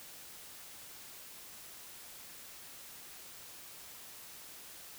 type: silence
effects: white hiss -51 dBFS RMS until 4.98 s